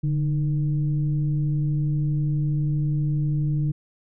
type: tone with frequency modulation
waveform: sine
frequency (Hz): 146.83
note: D3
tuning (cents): 0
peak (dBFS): -20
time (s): 0.03-3.72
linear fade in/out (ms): 10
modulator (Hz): 163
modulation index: 0.43
effects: none